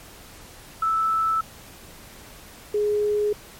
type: tone pair in turn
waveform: sine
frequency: 1315 / 417.3 Hz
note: E6 / G#4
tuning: -5 / +8 cents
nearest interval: octave + minor sixth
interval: 1987 cents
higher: first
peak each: -19 dBFS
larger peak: neither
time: 0.82-1.41 / 2.74-3.33 s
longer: neither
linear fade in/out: 5 ms
effects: pink hiss -45 dBFS RMS until 3.59 s + MP3 64 kbps